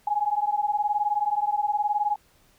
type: beating tone pair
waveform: sine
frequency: 823 / 842 Hz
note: G#5 / G#5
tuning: -16 / +24 cents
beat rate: 19 Hz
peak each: -25 dBFS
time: 0.07-2.16 s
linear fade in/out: 5 ms
effects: pink hiss -61 dBFS RMS until 2.58 s